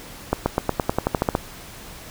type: accelerating click train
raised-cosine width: 1 ms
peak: -4 dBFS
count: 12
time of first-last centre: 0.33-1.351 s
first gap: 130 ms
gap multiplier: 0.93
effects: pink hiss -40 dBFS RMS until 2.1 s